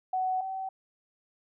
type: tone pair in turn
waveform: sine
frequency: 747 / 764 Hz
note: F#5 / G5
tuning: +16 / -45 cents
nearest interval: unison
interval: 39 cents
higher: second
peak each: -26 / -32 dBFS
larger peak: first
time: 0.13-0.41 / 0.41-0.69 s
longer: neither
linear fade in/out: 5 ms
effects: none